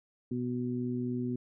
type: harmonic tone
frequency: 123.47 Hz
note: B2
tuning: in tune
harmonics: 1 / 2 / 3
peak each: -37 / -32 / -39 dBFS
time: 0.31-1.36 s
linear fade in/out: 5 ms
effects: none